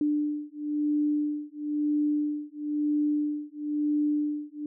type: beating tone pair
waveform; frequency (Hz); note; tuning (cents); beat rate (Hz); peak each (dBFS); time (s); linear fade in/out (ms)
sine; 296.5 / 297.5; D4 / D4; +17 / +22; 1; -28 / -28; 0.01-4.66; 2
effects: none